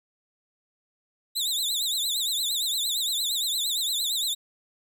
sawtooth tone with vibrato, 3763 Hz, A#7, 16 cents sharp, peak -22 dBFS, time 1.35-4.35 s, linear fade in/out 20 ms, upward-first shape triangle, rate 8.7 Hz, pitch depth 180 cents each way, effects none

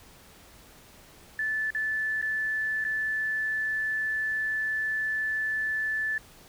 sine tone with dropouts, 1747 Hz, A6, 13 cents flat, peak -26 dBFS, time 1.39-6.18 s, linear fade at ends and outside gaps 2 ms, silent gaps 1.705-1.748 / 2.215-2.225 / 2.842-2.849 s, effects pink hiss -53 dBFS RMS until 6.48 s

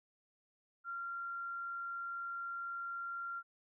sine tone, 1381 Hz, F6, 20 cents flat, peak -39 dBFS, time 0.84-3.43 s, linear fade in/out 50 ms, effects none

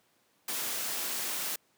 white noise, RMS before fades -34 dBFS, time 0.48-1.56 s, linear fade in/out 5 ms, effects pink hiss -69 dBFS RMS until 1.77 s + high-pass 200 Hz 12 dB/octave

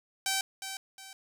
5% pulse tone with echo, 773 Hz, G5, 24 cents flat, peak -16 dBFS, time 0.26-0.41 s, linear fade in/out 2 ms, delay 360 ms, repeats 2, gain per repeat -9 dB, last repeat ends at 1.13 s, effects none

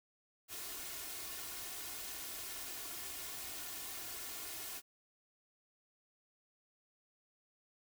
white noise with comb filter, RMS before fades -45 dBFS, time 0.48-4.82 s, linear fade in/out 50 ms, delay 2.8 ms, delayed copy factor +0.6, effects none

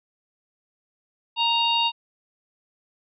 harmonic tone with a mistuned harmonic, 932.3 Hz, A#5, in tune, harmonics 1 / 3 / 4 / 5, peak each -23 / -23 / -25 / -35 dBFS, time 1.36-1.92 s, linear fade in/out 50 ms, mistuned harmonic 5, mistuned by -33 cents, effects none

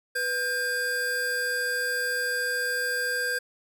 square tone pair together, 493.9 / 1595.4 Hz, B4 / G6, 0 / +30 cents, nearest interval octave + minor sixth, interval 2030 cents, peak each -34 / -27 dBFS, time 0.15-3.39 s, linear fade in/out 10 ms, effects none

